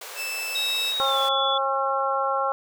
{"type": "high-pass noise", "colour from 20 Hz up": "pink", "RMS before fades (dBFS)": -38, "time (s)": [0.01, 1.29], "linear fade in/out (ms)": 5, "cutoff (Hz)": 440, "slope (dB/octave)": 48}
{"type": "tone", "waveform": "sawtooth", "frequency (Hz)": 2637, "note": "E7", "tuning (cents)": 0, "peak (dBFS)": -25, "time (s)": [0.15, 0.94], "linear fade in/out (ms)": 50}
{"type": "tone with pitch glide", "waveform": "sine", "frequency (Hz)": [3789, 3435], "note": ["A#7", "A7"], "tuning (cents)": [27, -42], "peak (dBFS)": -24, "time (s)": [0.55, 1.58], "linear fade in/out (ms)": 5, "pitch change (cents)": -169, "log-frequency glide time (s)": [0.99, 1.19]}
{"type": "harmonic tone", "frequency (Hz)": 270.8, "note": "C#4", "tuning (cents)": -40, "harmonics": [2, 3, 4, 5], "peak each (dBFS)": [-27, -27, -27, -27], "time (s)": [1, 2.52], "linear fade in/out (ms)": 0}
{"effects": []}